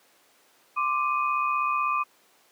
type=tone cluster; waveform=sine; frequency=1040 / 1176 / 2502 Hz; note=C6 / D6 / D#7; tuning=-11 / +2 / +9 cents; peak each=-30 / -24 / -32 dBFS; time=0.76-2.04 s; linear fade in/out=20 ms; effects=pink hiss -60 dBFS RMS until 2.51 s + high-pass 400 Hz 12 dB/octave